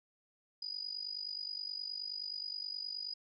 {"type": "tone with amplitude modulation", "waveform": "sine", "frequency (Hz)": 4929, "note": "D#8", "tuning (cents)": -17, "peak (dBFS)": -35, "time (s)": [0.62, 3.14], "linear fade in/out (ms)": 5, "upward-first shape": "sine", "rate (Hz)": 49.5, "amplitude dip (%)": 85, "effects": []}